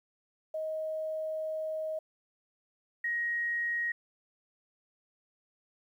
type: tone pair in turn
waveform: sine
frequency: 629 / 1884.9 Hz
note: D#5 / A#6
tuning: +19 / +19 cents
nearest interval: octave + perfect fifth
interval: 1900 cents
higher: second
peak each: -32 / -29 dBFS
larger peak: second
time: 0.54-1.99 / 3.04-3.92 s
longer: first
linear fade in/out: 5 ms
effects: 11-bit